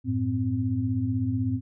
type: tone cluster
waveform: sine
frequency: 95.4 / 111.4 / 259.1 Hz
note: G2 / A2 / C4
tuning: -47 / +22 / -17 cents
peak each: -31 / -27 / -27 dBFS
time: 0.04-1.61 s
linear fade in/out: 50 ms
effects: none